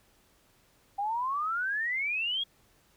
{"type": "exponential sweep", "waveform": "sine", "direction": "up", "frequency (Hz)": [784, 3345], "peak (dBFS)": -28, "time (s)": [0.98, 2.44], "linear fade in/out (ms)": 10, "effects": ["pink hiss -65 dBFS RMS until 2.96 s"]}